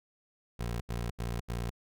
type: tone bursts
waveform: 20% pulse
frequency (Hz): 58.6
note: A#1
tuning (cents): +10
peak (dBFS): -28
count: 4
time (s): 0.59-1.704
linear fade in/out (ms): 10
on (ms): 220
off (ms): 78
effects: none